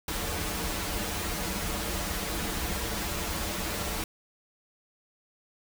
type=noise with comb filter; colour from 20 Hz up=pink; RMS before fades=-32 dBFS; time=0.08-4.04 s; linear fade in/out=2 ms; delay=7.7 ms; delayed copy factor=-0.8; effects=none